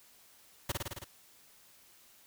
pink noise with echo, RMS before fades -33 dBFS, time 0.69-0.72 s, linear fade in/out 5 ms, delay 54 ms, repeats 6, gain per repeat -2 dB, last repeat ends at 1.044 s, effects white hiss -61 dBFS RMS until 2.26 s

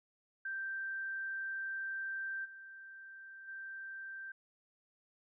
sine tone with level steps, 1568 Hz, G6, in tune, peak -37 / -49 / -43 dBFS, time 0.45-4.32 s, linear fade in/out 5 ms, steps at 2.44 / 3.47 s, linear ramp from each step 20 ms, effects none

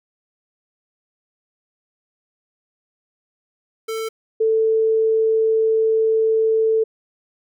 square / sine tone pair in turn, 445.1 / 443.2 Hz, A4 / A4, +20 / +13 cents, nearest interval unison, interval 7 cents, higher first, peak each -24 / -14 dBFS, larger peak second, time 3.88-4.09 / 4.4-6.84 s, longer second, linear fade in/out 10 ms, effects none

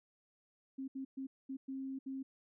sine tone bursts at uneven times, 267.4 Hz, C4, 38 cents sharp, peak -39 dBFS, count 6, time 0.78-0.88 / 0.95-1.05 / 1.17-1.27 / 1.49-1.57 / 1.68-1.99 / 2.06-2.23 s, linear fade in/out 10 ms, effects none

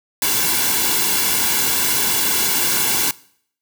white noise with comb filter, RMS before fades -18 dBFS, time 0.22-3.11 s, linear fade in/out 2 ms, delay 1.6 ms, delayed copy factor -0.7, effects noise-tail reverb RT60 0.6 s tail -21 dB re dry

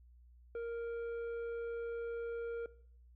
triangle tone with tanh clipping, 466.2 Hz, A#4, in tune, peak -39 dBFS, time 0.55-2.66 s, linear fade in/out 2 ms, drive 11 dB, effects noise-tail reverb RT60 0.6 s tail -19 dB re dry + added 60 Hz sine -58 dBFS peak until 3.15 s

